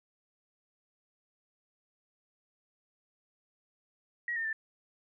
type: tone with pitch steps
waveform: sine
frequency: 1905 / 1818 / 1773 Hz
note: A#6 / A#6 / A6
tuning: +37 / -44 / +13 cents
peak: -31 dBFS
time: 4.28-4.529 s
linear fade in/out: 2 ms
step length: 83 ms
effects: none